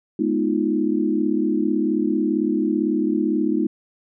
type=chord; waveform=sine; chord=F half-diminished seventh; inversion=first; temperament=equal with one note detuned; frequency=211.5 / 246.9 / 311.1 / 349.2 Hz; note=Ab3 / Cb4 / Eb4 / F4; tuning=+32 / 0 / 0 / 0 cents; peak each=-24 / -25 / -21 / -25 dBFS; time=0.19-3.67 s; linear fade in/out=5 ms; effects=none